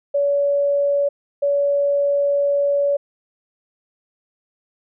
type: tone pair in turn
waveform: sine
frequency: 568 / 568 Hz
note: C#5 / C#5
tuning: +42 / +42 cents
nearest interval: unison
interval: 0 cents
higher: neither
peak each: -15 dBFS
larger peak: neither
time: 0.14-1.09 / 1.42-2.97 s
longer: second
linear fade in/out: 10 ms
effects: none